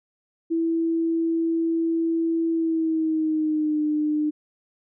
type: tone with pitch glide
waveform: sine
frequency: 329.6 to 302.2 Hz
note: E4 to D4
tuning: 0 to +50 cents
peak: -20 dBFS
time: 0.5-4.31 s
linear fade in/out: 20 ms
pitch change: -150 cents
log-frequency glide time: 2.51-3.82 s
effects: none